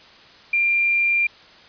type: tone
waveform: sine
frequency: 2384 Hz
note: D7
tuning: 25 cents sharp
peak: -16 dBFS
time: 0.53-1.27 s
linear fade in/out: 5 ms
effects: white hiss -47 dBFS RMS until 1.68 s + resampled to 11025 Hz